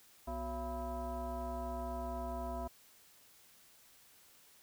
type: tone with frequency modulation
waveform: sine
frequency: 370 Hz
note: F#4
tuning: in tune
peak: -37 dBFS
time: 0.27-2.68 s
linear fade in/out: 10 ms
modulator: 308 Hz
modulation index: 2
effects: white hiss -63 dBFS RMS until 4.62 s